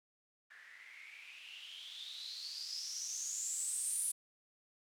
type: noise with low-pass filter sweep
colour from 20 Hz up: violet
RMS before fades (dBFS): -43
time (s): 0.5-4.12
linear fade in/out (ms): 10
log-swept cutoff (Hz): 1700 to 10000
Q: 9.7
effects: none